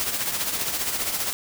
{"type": "noise with tremolo", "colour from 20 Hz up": "white", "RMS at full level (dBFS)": -24, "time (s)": [0, 1.33], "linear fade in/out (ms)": 0, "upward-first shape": "triangle", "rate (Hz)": 15, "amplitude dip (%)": 60, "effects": []}